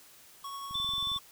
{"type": "tone with tremolo", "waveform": "square", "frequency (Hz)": 1108.7, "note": "C#6", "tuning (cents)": 0, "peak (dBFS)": -38, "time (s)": [0.44, 1.19], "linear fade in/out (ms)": 5, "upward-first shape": "triangle", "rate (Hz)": 11, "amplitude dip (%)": 25}
{"type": "click train", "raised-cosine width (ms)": 5, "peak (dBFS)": -37, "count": 11, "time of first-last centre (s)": [0.71, 1.162], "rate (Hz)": 22.1}
{"type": "tone", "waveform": "sine", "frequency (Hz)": 3520, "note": "A7", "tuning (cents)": 0, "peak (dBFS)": -30, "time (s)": [0.74, 1.18], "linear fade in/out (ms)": 10}
{"effects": ["white hiss -56 dBFS RMS until 1.31 s"]}